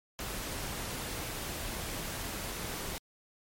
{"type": "noise", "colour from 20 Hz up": "pink", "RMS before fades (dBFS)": -38, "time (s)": [0.19, 2.98], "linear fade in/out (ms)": 0, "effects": ["MP3 64 kbps"]}